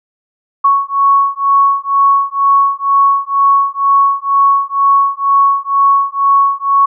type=beating tone pair; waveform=sine; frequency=1108.7 / 1110.8 Hz; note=C#6 / C#6; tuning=0 / +3 cents; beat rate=2.1 Hz; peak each=-11 dBFS; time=0.64-6.86 s; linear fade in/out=10 ms; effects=none